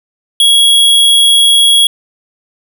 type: tone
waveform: square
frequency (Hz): 3322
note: G#7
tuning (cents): 0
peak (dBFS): -5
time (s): 0.4-1.87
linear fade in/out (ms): 2
effects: none